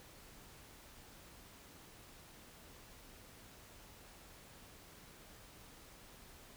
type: silence
effects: pink hiss -58 dBFS RMS until 6.56 s